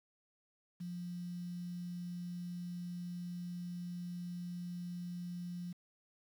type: tone with quantisation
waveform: sine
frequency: 176.1 Hz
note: F3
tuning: 15 cents sharp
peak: -40 dBFS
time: 0.8-5.73 s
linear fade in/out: 10 ms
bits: 10
effects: none